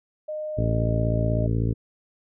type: tone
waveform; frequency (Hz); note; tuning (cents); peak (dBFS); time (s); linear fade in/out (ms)
sine; 613; D#5; -26; -28; 0.28-1.47; 10
type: harmonic tone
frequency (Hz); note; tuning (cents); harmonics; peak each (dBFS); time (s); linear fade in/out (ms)
56.2; A1; +37; 1 / 2 / 3 / 4 / 5 / 6 / 7 / 8 / 9; -27 / -23 / -30 / -33 / -32 / -41 / -36 / -37 / -46; 0.57-1.74; 20
effects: none